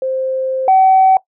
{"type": "tone pair in turn", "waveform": "sine", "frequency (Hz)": [524, 760.5], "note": ["C5", "F#5"], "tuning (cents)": [2, 47], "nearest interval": "tritone", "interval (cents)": 645, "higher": "second", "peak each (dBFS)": [-15, -5], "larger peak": "second", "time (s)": [[0.02, 0.68], [0.68, 1.17]], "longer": "first", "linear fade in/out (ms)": 2, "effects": ["noise-tail reverb RT60 0.1 s tail -20 dB re dry", "tanh soft clip ceiling -2 dBFS"]}